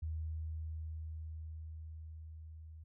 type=tone with level ramp; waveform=sine; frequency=79.2 Hz; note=D#2; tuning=31 cents sharp; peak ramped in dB=-36 to -49 dBFS; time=0.02-2.84 s; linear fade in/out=10 ms; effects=none